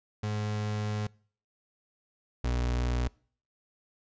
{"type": "tone pair in turn", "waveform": "35% pulse", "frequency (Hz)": [105.6, 60.9], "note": ["G#2", "B1"], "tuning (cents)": [29, -24], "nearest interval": "minor seventh", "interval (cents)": 953, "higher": "first", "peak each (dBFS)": [-28, -25], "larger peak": "second", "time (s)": [[0.23, 1.07], [2.44, 3.08]], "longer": "first", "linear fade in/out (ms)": 5, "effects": ["noise-tail reverb RT60 0.5 s tail -25 dB re dry", "resampled to 16000 Hz"]}